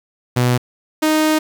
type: tone pair in turn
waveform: sawtooth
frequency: 123.47 / 310.5 Hz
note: B2 / D#4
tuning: 0 / -3 cents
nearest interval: octave + major third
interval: 1597 cents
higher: second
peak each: -9 dBFS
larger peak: neither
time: 0.36-0.58 / 1.02-1.39 s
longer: second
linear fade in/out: 10 ms
effects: 7-bit